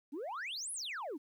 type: exponential two-way sweep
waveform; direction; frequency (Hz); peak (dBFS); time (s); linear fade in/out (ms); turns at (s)
sine; up then down; 258.4 to 11175 to 258.4; -36; 0.12-1.18; 20; 0.72
effects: tanh soft clip ceiling -37 dBFS + 12-bit